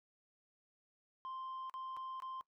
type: tone with dropouts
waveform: sine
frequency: 1046.5 Hz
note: C6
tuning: in tune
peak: -40 dBFS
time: 1.25-2.41 s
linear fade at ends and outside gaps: 0 ms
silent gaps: 1.697-1.74 / 1.966-1.971 / 2.201-2.222 s
effects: noise-tail reverb RT60 0.1 s tail -22 dB re dry + tanh soft clip ceiling -41 dBFS